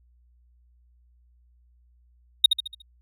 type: tone with echo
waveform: triangle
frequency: 3729 Hz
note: A#7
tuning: in tune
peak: -7 dBFS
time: 2.44-2.46 s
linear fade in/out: 5 ms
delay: 72 ms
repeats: 5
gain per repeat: -7 dB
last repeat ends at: 2.82 s
effects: added 60 Hz sine -57 dBFS peak until 3.01 s